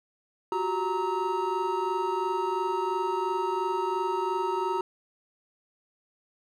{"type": "tone cluster", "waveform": "triangle", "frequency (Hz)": [362.3, 385.2, 931, 1290], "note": ["F#4", "G4", "A#5", "E6"], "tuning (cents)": [-36, -30, -2, -38], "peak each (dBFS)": [-30, -30, -27, -34], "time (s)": [0.52, 4.81], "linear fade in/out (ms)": 2, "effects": []}